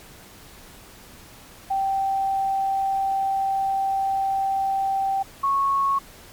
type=tone pair in turn; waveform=sine; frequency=779 / 1101.7 Hz; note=G5 / C#6; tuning=-11 / -11 cents; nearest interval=tritone; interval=600 cents; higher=second; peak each=-20 / -18 dBFS; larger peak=second; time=1.7-5.23 / 5.43-5.99 s; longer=first; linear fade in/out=10 ms; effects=pink hiss -46 dBFS RMS until 6.32 s + MP3 96 kbps